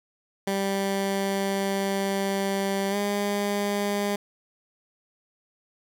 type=tone with pitch glide; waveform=15% pulse; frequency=196.1 to 203.3 Hz; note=G3 to G#3; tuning=+1 to -37 cents; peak=-18 dBFS; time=0.47-4.16 s; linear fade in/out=5 ms; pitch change=+62 cents; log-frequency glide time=2.9-2.96 s; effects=none